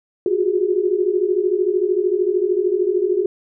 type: tone cluster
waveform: sine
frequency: 359 / 372.3 / 412.1 Hz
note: F4 / F#4 / G#4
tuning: +48 / +11 / -13 cents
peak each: -20 dBFS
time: 0.26-3.26 s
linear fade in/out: 2 ms
effects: none